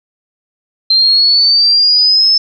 sine exponential sweep, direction up, 4130 to 5270 Hz, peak -6 dBFS, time 0.9-2.38 s, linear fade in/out 5 ms, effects none

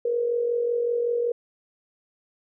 sine tone with amplitude modulation, 475.5 Hz, A#4, 34 cents sharp, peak -19 dBFS, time 0.05-1.32 s, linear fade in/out 5 ms, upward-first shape sine, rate 45.3 Hz, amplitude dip 55%, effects none

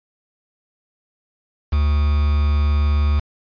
triangle tone with quantisation, 73.42 Hz, D2, in tune, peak -12 dBFS, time 1.72-3.2 s, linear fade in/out 10 ms, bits 5, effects resampled to 11025 Hz

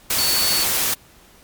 sine tone in noise, 4459 Hz, C#8, 9 cents sharp, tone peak -20 dBFS, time 0.18-0.64 s, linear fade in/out 5 ms, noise white, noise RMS -20 dBFS, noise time 0.1-0.94 s, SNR -3 dB, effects pink hiss -50 dBFS RMS until 1.43 s + MP3 96 kbps

